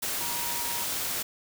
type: tone in noise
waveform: sine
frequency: 949 Hz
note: A#5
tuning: 31 cents sharp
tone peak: -38 dBFS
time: 0.2-0.84 s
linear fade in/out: 10 ms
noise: white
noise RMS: -31 dBFS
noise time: 0.02-1.23 s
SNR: -10 dB
effects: none